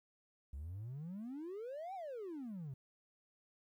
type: exponential two-way sweep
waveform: triangle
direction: up then down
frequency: 65 to 796 to 126 Hz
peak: -40 dBFS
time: 0.53-2.74 s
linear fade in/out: 5 ms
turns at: 1.94 s
effects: tanh soft clip ceiling -38 dBFS + 13-bit